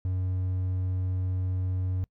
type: tone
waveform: triangle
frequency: 92.5 Hz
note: F#2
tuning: in tune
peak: -24 dBFS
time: 0.05-2.04 s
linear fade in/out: 0 ms
effects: noise-tail reverb RT60 0.1 s tail -24 dB re dry